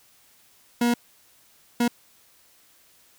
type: tone bursts at uneven times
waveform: 40% pulse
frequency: 238.8 Hz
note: A#3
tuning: 42 cents sharp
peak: -18 dBFS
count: 2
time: 0.81-0.94 / 1.8-1.88 s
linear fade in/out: 5 ms
effects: white hiss -58 dBFS RMS until 3.18 s